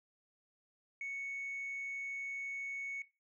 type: tone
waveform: sine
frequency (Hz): 2217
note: C#7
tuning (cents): 0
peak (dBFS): -37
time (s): 1.01-3.02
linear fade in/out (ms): 2
effects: noise-tail reverb RT60 0.3 s tail -20 dB re dry + tanh soft clip ceiling -36 dBFS